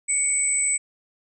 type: tone pair together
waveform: sine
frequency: 2234 / 8026 Hz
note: C#7 / B8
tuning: +13 / +27 cents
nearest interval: octave + minor seventh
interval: 2214 cents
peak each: -28 / -20 dBFS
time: 0.08-0.78 s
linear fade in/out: 20 ms
effects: none